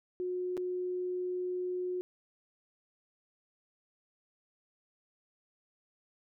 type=tone with dropouts; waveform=sine; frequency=362.6 Hz; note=F#4; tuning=35 cents flat; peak=-32 dBFS; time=0.2-2.01 s; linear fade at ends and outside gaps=0 ms; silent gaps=0.569-0.576 s; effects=none